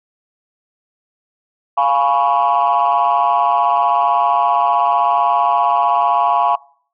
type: chord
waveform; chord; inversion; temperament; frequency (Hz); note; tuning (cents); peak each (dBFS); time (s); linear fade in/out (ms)
sine; C# dominant seventh; first; equal with one note detuned; 698.5 / 834.9 / 987.8 / 1108.7; E#5 / G#5 / B5 / C#6; 0 / +9 / 0 / 0; -16; 1.77-6.56; 10
effects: noise-tail reverb RT60 0.5 s tail -22 dB re dry + tanh soft clip ceiling -6 dBFS